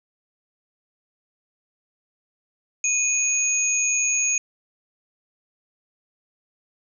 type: tone pair together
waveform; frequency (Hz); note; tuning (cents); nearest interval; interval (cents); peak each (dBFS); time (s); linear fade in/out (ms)
sine; 2489 / 6645; D#7 / G#8; 0 / 0; octave + perfect fourth; 1700; -25 / -20; 2.84-4.38; 2
effects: none